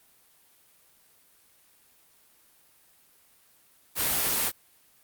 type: noise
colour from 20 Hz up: white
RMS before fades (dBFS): -26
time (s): 3.95-4.52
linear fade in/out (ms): 50
effects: white hiss -61 dBFS RMS until 5.03 s + Opus 32 kbps